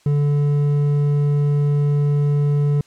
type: tone with hard clipping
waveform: triangle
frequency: 145.1 Hz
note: D3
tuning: 21 cents flat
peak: -16 dBFS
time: 0.06-2.81 s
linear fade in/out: 2 ms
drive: 9 dB
effects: white hiss -56 dBFS RMS until 2.86 s + low-pass 8000 Hz 12 dB/octave